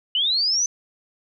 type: linear sweep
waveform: sine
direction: up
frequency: 2900 to 6150 Hz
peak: -18 dBFS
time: 0.15-0.66 s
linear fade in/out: 2 ms
effects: none